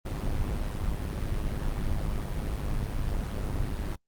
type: noise with amplitude modulation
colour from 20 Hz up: brown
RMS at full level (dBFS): -27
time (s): 0.05-3.96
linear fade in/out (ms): 10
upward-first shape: sine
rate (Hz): 103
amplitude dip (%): 55
effects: noise-tail reverb RT60 0.1 s tail -25 dB re dry + Opus 32 kbps